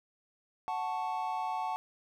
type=chord; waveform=triangle; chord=F# minor; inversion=none; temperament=equal; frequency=740 / 880 / 1108.7 Hz; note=F#5 / A5 / C#6; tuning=0 / 0 / 0 cents; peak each=-34 / -33 / -38 dBFS; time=0.68-1.76 s; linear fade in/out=0 ms; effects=none